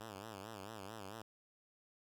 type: tone with vibrato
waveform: 5% pulse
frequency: 103.83 Hz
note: G#2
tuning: in tune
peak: -36 dBFS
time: 0-1.22 s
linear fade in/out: 5 ms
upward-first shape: sine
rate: 4.5 Hz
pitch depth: 150 cents each way
effects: none